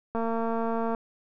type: click train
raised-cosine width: 1 ms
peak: -17 dBFS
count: 183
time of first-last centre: 0.15-0.948 s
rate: 228 Hz
effects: none